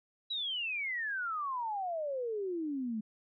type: exponential sweep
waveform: sine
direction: down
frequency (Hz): 3951 to 210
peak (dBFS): -33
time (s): 0.3-3.01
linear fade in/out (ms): 10
effects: none